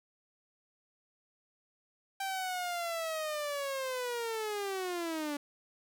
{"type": "linear sweep", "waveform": "sawtooth", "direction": "down", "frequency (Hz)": [784, 285.3], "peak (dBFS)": -30, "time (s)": [2.2, 5.37], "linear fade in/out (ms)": 5, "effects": []}